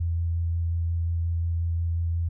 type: tone with vibrato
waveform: sine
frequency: 84.1 Hz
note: E2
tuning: 35 cents sharp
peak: -23 dBFS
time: 0-2.29 s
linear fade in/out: 10 ms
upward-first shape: square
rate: 5.6 Hz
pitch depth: 9 cents each way
effects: none